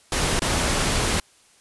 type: noise with dropouts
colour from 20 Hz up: pink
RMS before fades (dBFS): -22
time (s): 0.12-1.2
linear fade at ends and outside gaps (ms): 2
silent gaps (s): 0.394-0.419
effects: white hiss -56 dBFS RMS until 1.6 s + resampled to 24000 Hz